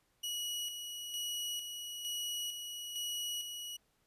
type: tone with tremolo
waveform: sawtooth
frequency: 2916 Hz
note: F#7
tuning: 26 cents flat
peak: -33 dBFS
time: 0.23-3.77 s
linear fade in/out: 10 ms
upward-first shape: square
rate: 1.1 Hz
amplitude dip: 45%
effects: pink hiss -75 dBFS RMS until 4.06 s + resampled to 32000 Hz